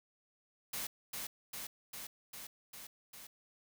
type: noise with echo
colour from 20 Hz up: white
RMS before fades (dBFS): -40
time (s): 0.73-0.87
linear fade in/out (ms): 5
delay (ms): 400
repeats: 6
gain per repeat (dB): -2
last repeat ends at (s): 3.27
effects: none